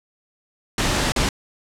pink noise with dropouts, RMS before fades -20 dBFS, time 0.78-1.29 s, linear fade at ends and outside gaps 2 ms, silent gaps 1.121-1.161 s, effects low-pass 8000 Hz 12 dB/octave

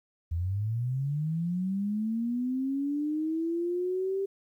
sine linear sweep, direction up, 80 to 394.7 Hz, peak -27 dBFS, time 0.31-4.26 s, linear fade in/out 10 ms, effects 11-bit

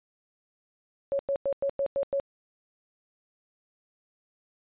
sine tone bursts, 555 Hz, C#5, 2 cents sharp, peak -24 dBFS, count 7, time 1.12-2.199 s, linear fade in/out 0 ms, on 71 ms, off 97 ms, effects resampled to 8000 Hz

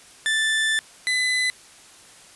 30% pulse tone pair in turn, 1763 / 2008 Hz, A6 / B6, +3 / +28 cents, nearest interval major second, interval 225 cents, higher second, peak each -17 dBFS, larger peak neither, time 0.26-0.79 / 1.07-1.5 s, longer first, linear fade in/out 0 ms, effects white hiss -48 dBFS RMS until 2.35 s + resampled to 24000 Hz

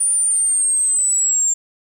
sine linear sweep, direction down, 9397 to 7330 Hz, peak -13 dBFS, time 0-1.54 s, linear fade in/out 10 ms, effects tanh soft clip ceiling -10 dBFS + 7-bit

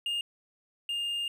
triangle tone pair in turn, 2828 / 2818 Hz, F7 / F7, +21 / +15 cents, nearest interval unison, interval 6 cents, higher first, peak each -27 / -28 dBFS, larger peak first, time 0.06-0.21 / 0.89-1.28 s, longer second, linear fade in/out 2 ms, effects none

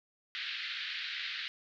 white band-pass noise, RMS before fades -39 dBFS, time 0.35-1.48 s, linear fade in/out 0 ms, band 1500 to 4200 Hz, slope 48 dB/octave, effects none

